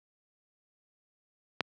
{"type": "click", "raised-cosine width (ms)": 0.3, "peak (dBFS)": -11, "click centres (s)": 1.607, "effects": ["high-pass 150 Hz 12 dB/octave"]}